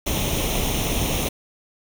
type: noise with comb filter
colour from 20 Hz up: pink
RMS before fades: -23 dBFS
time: 0.06-1.29 s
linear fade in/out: 10 ms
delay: 0.32 ms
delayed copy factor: +0.7
effects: none